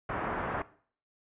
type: low-pass noise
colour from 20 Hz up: white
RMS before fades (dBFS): -34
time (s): 0.09-0.62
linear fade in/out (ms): 2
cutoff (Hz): 1500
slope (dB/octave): 24
effects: noise-tail reverb RT60 0.5 s tail -18 dB re dry + resampled to 8000 Hz